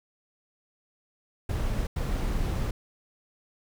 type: noise bursts at uneven times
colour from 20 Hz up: brown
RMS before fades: -28 dBFS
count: 2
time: 1.49-1.87 / 1.96-2.71 s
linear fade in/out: 5 ms
effects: none